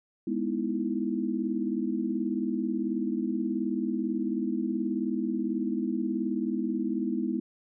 sine chord, E major seventh, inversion first, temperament equal, 207.7 / 246.9 / 311.1 / 329.6 Hz, G#3 / B3 / D#4 / E4, 0 / 0 / 0 / 0 cents, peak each -32 / -31 / -35 / -32 dBFS, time 0.27-7.4 s, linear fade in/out 5 ms, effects none

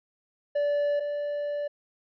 triangle tone pair in turn, 580 / 583 Hz, D5 / D5, -22 / -13 cents, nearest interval unison, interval 9 cents, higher second, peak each -21 / -26 dBFS, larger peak first, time 0.55-1 / 1-1.68 s, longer second, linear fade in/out 10 ms, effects resampled to 11025 Hz

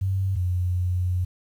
sine tone pair in turn, 95.7 / 90.08 Hz, G2 / F#2, -41 / -46 cents, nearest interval minor second, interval 105 cents, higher first, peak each -21 dBFS, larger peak neither, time 0.01-0.36 / 0.36-1.25 s, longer second, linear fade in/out 10 ms, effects 9-bit

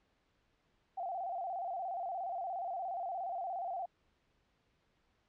sine tone with vibrato, 728 Hz, F#5, 28 cents flat, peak -36 dBFS, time 0.97-3.86 s, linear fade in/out 10 ms, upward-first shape square, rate 17 Hz, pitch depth 91 cents each way, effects pink hiss -75 dBFS RMS until 5.28 s + low-pass 4000 Hz 12 dB/octave

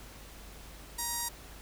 5% pulse tone with notch filter, 945 Hz, A#5, 23 cents sharp, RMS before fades -35 dBFS, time 0.98-1.29 s, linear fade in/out 10 ms, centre 2700 Hz, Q 0.77, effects added 50 Hz sine -50 dBFS peak until 1.61 s + pink hiss -51 dBFS RMS until 1.61 s

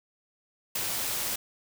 white noise with ADSR envelope, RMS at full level -27 dBFS, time 0.75-1.36 s, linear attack 8 ms, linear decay 6 ms, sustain -4 dB, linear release 6 ms, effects none

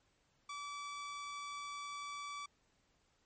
sawtooth tone, 1153 Hz, D6, 32 cents flat, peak -39 dBFS, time 0.49-2.46 s, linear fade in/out 5 ms, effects pink hiss -75 dBFS RMS until 3.25 s + MP3 32 kbps

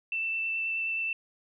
sine tone with vibrato, 2665 Hz, E7, 18 cents sharp, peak -28 dBFS, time 0.12-1.13 s, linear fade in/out 2 ms, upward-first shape sine, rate 9.4 Hz, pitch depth 10 cents each way, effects none

